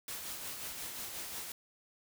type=noise with tremolo; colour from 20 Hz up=white; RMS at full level=-41 dBFS; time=0.08-1.52 s; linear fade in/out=2 ms; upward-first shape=sine; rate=5.6 Hz; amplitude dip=35%; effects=none